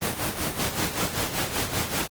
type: noise with tremolo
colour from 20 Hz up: pink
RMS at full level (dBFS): -24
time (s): 0.01-2.08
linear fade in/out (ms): 20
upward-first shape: sine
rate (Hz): 5.2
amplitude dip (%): 65
effects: high-pass 80 Hz 12 dB/octave + Opus 24 kbps